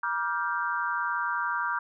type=chord; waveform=sine; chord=G minor seventh; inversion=first; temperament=equal with one note detuned; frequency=956.3 / 1174.7 / 1396.9 / 1568 Hz; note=Bb5 / D6 / F6 / G6; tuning=+44 / 0 / 0 / 0 cents; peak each=-32 dBFS; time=0.03-1.79 s; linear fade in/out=5 ms; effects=none